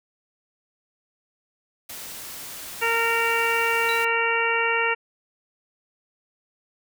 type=noise; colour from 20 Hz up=white; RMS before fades=-37 dBFS; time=1.89-4.05 s; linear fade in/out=5 ms
type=harmonic tone; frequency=460.8 Hz; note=A#4; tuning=20 cents flat; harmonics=1 / 2 / 3 / 4 / 5 / 6; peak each=-27 / -27 / -27 / -27 / -27 / -27 dBFS; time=2.81-4.95 s; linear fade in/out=20 ms
type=tone with exponential decay; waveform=sine; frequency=3936 Hz; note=B7; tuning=7 cents flat; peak=-27 dBFS; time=3.89-4.15 s; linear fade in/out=0 ms; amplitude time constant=55 ms
effects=none